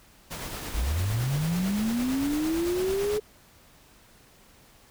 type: noise with tremolo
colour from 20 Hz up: pink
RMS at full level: -35 dBFS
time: 0.3-3.19 s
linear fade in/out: 20 ms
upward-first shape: sine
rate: 8.9 Hz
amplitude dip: 30%
type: linear sweep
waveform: sine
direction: up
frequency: 49 to 428.8 Hz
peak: -24 dBFS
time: 0.74-3.2 s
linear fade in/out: 10 ms
effects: pink hiss -56 dBFS RMS until 4.9 s